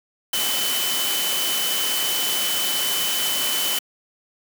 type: tone in noise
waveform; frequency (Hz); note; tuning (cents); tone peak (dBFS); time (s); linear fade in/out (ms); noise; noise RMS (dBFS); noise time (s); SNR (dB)
sine; 3028; F#7; +39; -25; 0.33-3.79; 5; white; -24; 0.33-3.79; -4
effects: high-pass 200 Hz 12 dB/octave